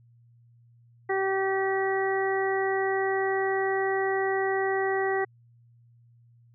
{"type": "harmonic tone", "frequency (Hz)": 385.8, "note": "G4", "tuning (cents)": -28, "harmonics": [1, 2, 3, 4, 5], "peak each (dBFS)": [-26, -30, -37, -38, -31], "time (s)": [1.09, 5.25], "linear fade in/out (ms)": 10, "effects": ["added 118 Hz sine -55 dBFS peak until 6.54 s"]}